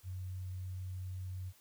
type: tone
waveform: sine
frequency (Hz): 92.5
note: F#2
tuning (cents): 0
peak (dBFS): -39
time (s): 0.03-1.53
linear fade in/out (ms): 50
effects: white hiss -65 dBFS RMS until 1.6 s